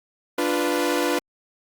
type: chord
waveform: sawtooth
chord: B diminished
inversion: first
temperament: equal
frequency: 293.7 / 349.2 / 493.9 Hz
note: D4 / F4 / B4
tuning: 0 / 0 / 0 cents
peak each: -21 dBFS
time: 0.38-1.19 s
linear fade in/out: 5 ms
effects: Opus 32 kbps